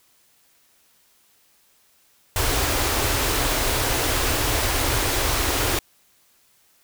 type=band-stop noise; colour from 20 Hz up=pink; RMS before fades=-22 dBFS; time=2.36-5.79 s; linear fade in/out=2 ms; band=130 to 260 Hz; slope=48 dB/octave; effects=white hiss -60 dBFS RMS until 6.83 s